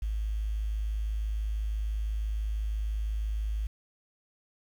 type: tone with quantisation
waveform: sine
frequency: 53 Hz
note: G#1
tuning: 36 cents sharp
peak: -28 dBFS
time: 0.02-3.67 s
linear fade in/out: 5 ms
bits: 9
effects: none